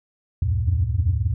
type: tone cluster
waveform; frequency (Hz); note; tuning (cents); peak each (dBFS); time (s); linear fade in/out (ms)
sine; 71.7 / 83.8 / 86.9 / 94.2 / 113.2; D2 / E2 / F2 / F#2 / A2; -41 / +29 / -8 / +32 / +50; -24; 0.42-1.34; 5
effects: tanh soft clip ceiling -10 dBFS